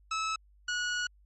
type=tone pair in turn; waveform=sawtooth; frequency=1300 / 1459.2 Hz; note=E6 / F#6; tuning=-24 / -24 cents; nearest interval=major second; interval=200 cents; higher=second; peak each=-26 dBFS; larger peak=neither; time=0.11-0.36 / 0.68-1.07 s; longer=second; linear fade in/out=5 ms; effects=added 50 Hz sine -58 dBFS peak until 1.25 s + MP3 32 kbps